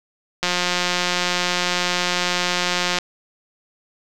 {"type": "click train", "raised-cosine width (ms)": 0.2, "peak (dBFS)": -3, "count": 456, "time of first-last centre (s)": [0.43, 2.986], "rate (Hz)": 178, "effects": []}